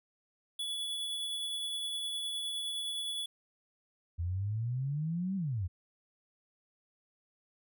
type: tone with tremolo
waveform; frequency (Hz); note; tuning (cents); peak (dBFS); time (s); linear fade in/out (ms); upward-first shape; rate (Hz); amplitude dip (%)
square; 3416; G#7; +48; -34; 0.59-3.26; 5; triangle; 9.7; 25
type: exponential two-way sweep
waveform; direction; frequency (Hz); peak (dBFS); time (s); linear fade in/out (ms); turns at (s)
sine; up then down; 82.5 to 198 to 82.5; -31; 4.18-5.68; 20; 5.36
effects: none